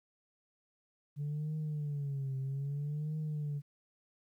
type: tone with vibrato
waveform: sine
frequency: 143.8 Hz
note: D3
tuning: 36 cents flat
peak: -32 dBFS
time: 1.16-3.62 s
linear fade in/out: 50 ms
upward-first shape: triangle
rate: 0.62 Hz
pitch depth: 140 cents each way
effects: tanh soft clip ceiling -32 dBFS + 12-bit